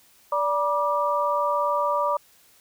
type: tone cluster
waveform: sine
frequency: 581 / 964 / 1181 Hz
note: D5 / B5 / D6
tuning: -19 / -42 / +9 cents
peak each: -25 dBFS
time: 0.32-2.17 s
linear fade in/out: 5 ms
effects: white hiss -57 dBFS RMS until 2.6 s